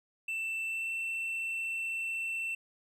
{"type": "tone with pitch glide", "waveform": "triangle", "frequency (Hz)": [2667, 2686], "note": ["E7", "E7"], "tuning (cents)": [20, 32], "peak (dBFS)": -31, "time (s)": [0.28, 2.55], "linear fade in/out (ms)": 5, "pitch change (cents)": 12, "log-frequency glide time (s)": [0.65, 0.92], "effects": []}